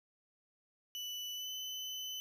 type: tone with pitch glide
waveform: 35% pulse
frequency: 2974 to 3021 Hz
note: F#7 to F#7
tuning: +8 to +35 cents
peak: -38 dBFS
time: 0.95-2.2 s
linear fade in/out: 0 ms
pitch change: +27 cents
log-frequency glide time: 1.34-1.5 s
effects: none